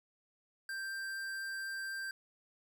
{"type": "tone with tanh clipping", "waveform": "sine", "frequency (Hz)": 1576, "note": "G6", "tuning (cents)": 9, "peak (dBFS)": -40, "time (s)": [0.69, 2.11], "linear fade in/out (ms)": 2, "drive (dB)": 17, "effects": []}